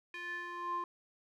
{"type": "tone with band-pass filter sweep", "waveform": "square", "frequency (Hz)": 350, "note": "F4", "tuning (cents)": 4, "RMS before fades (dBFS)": -40, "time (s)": [0.14, 0.84], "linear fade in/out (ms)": 2, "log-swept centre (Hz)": [2200, 930], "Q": 5.4, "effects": []}